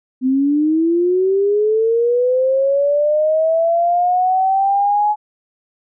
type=linear sweep; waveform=sine; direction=up; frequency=253.2 to 847 Hz; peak=-12 dBFS; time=0.21-5.16 s; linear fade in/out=50 ms; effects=none